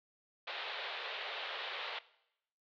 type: band-pass noise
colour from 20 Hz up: white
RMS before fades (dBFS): -42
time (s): 0.47-1.99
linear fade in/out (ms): 5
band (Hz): 420 to 3900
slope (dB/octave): 48
effects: noise-tail reverb RT60 0.8 s tail -19 dB re dry